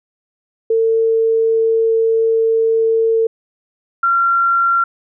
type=tone pair in turn; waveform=sine; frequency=450.4 / 1372.5 Hz; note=A4 / F6; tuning=+40 / -31 cents; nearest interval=octave + perfect fifth; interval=1929 cents; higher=second; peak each=-11 dBFS; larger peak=neither; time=0.7-3.27 / 4.03-4.84 s; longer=first; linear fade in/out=5 ms; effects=none